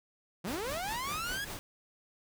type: linear sweep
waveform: sawtooth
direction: up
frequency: 155.56 to 1693 Hz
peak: -31 dBFS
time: 0.44-1.45 s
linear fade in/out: 10 ms
type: noise with tremolo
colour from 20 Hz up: pink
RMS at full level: -40 dBFS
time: 0.47-1.59 s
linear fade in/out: 0 ms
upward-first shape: triangle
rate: 5 Hz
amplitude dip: 65%
effects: none